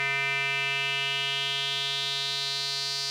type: tone with band-pass filter sweep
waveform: square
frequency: 138.59 Hz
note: C#3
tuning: in tune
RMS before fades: -29 dBFS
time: 0-3.1 s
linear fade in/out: 0 ms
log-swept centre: 2200 to 4700 Hz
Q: 4.5
effects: none